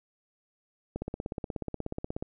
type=click train; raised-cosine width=2 ms; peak=-20 dBFS; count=22; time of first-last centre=0.96-2.225 s; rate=16.6 Hz; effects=none